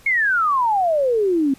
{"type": "exponential sweep", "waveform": "sine", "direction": "down", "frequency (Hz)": [2211, 261.6], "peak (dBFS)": -15, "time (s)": [0.06, 1.54], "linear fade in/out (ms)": 5, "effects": ["pink hiss -49 dBFS RMS until 1.58 s", "resampled to 32000 Hz"]}